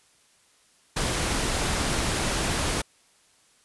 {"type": "noise", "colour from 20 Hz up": "pink", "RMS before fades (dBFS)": -26, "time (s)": [0.96, 2.82], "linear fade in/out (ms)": 10, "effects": ["white hiss -61 dBFS RMS until 3.64 s", "resampled to 24000 Hz"]}